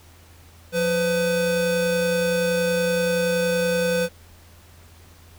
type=tone pair together; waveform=square; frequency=178.2 / 504 Hz; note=F3 / B4; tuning=+35 / +35 cents; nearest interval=octave + tritone; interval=1800 cents; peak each=-27 / -21 dBFS; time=0.72-4.09 s; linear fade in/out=50 ms; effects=added 84 Hz sine -48 dBFS peak until 5.38 s + pink hiss -52 dBFS RMS until 5.38 s